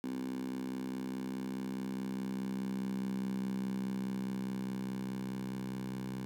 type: tone with high-pass filter sweep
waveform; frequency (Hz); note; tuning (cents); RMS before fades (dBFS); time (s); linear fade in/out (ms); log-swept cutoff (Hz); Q
10% pulse; 64.8; C2; -16; -38; 0.04-6.25; 0; 240 to 160; 5.7
effects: none

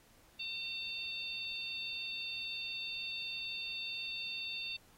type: harmonic tone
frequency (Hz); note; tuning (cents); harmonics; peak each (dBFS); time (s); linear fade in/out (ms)
903; A5; +45; 3 / 4 / 5; -41 / -43 / -45; 0.39-4.77; 10
effects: pink hiss -65 dBFS RMS until 4.97 s + AAC 48 kbps

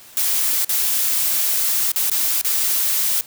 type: noise with dropouts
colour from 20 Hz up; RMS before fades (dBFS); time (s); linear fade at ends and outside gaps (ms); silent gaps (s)
blue; -19; 0.17-3.21; 0; 0.646-0.693 / 1.917-1.96 / 2.098-2.116 / 2.413-2.447
effects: white hiss -44 dBFS RMS until 3.26 s

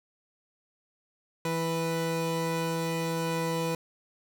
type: tone pair together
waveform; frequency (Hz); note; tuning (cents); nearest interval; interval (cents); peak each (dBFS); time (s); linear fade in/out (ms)
30% pulse; 164.81 / 493.9; E3 / B4; 0 / 0; octave + perfect fifth; 1900; -28 / -28; 1.45-3.75; 2
effects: none

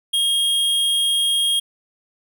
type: tone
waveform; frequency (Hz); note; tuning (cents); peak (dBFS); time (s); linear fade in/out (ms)
square; 3252; G#7; -37; -17; 0.13-1.6; 10
effects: none

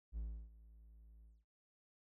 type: tone with ADSR envelope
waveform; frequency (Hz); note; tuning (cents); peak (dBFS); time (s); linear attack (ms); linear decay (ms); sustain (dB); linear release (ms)
triangle; 55.3; A1; +9; -37; 0.12-1.45; 53; 320; -19; 200
effects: none

